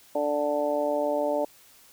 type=harmonic tone; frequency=146.83 Hz; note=D3; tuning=in tune; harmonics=2 / 3 / 4 / 5 / 6; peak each=-32 / -33 / -25 / -35 / -33 dBFS; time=0.15-1.45 s; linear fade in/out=5 ms; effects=white hiss -55 dBFS RMS until 1.92 s